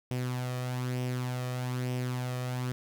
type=tone with flanger; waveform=sawtooth; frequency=125.7 Hz; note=B2; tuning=31 cents sharp; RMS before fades=-33 dBFS; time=0.11-2.72 s; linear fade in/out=0 ms; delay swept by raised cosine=0.35 to 1.65 ms; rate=1.1 Hz; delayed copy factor=+0.5; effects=none